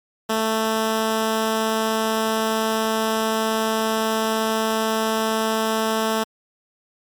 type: tone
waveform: 10% pulse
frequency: 221.1 Hz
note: A3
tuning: 9 cents sharp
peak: -11 dBFS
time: 0.29-6.24 s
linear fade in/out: 10 ms
effects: MP3 96 kbps